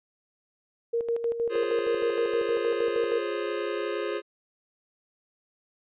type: tone with tremolo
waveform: sine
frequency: 466.2 Hz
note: A#4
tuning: in tune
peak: -23 dBFS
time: 0.93-3.19 s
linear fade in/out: 10 ms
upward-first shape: square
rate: 6.4 Hz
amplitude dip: 60%
type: chord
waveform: square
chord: Db major seventh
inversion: first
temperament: equal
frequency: 349.2 / 415.3 / 523.3 / 554.4 Hz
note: F4 / Ab4 / C5 / Db5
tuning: 0 / 0 / 0 / 0 cents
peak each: -34 / -32 / -36 / -38 dBFS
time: 1.49-4.22 s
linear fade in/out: 50 ms
effects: resampled to 8000 Hz